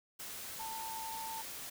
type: tone in noise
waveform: sine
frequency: 894 Hz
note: A5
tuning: 27 cents sharp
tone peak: -41 dBFS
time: 0.59-1.42 s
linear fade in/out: 10 ms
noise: white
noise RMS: -45 dBFS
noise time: 0.19-1.7 s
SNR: +1 dB
effects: none